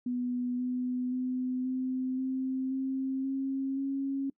sine tone with pitch steps, 246.9 / 250.5 / 254.1 / 257.8 / 261.6 / 265.4 / 269.2 / 273.2 Hz, B3 / B3 / B3 / C4 / C4 / C4 / C4 / C#4, 0 / +25 / +49 / -26 / 0 / +25 / +49 / -25 cents, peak -29 dBFS, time 0.06-4.3 s, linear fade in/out 5 ms, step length 530 ms, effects noise-tail reverb RT60 0.1 s tail -24 dB re dry

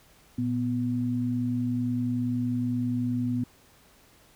sine tone pair together, 116.41 / 247.1 Hz, A#2 / B3, -2 / +1 cents, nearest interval octave + minor second, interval 1303 cents, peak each -30 / -26 dBFS, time 0.38-3.44 s, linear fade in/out 5 ms, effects pink hiss -58 dBFS RMS until 4.35 s

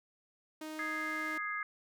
sawtooth tone, 311.1 Hz, D#4, in tune, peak -37 dBFS, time 0.61-1.38 s, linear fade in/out 5 ms
sine chord, Ab major, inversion second, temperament equal, 1244.5 / 1661.2 / 2093 Hz, Eb6 / Ab6 / C7, 0 / 0 / 0 cents, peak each -39 dBFS, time 0.79-1.63 s, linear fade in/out 2 ms
effects none

